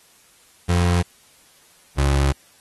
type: tone pair in turn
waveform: 30% pulse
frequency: 87.7 / 69.37 Hz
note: F2 / C#2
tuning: +8 / +2 cents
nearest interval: major third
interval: 406 cents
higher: first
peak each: -13 dBFS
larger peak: neither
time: 0.68-1.03 / 1.97-2.33 s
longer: second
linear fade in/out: 20 ms
effects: white hiss -54 dBFS RMS until 2.6 s + AAC 32 kbps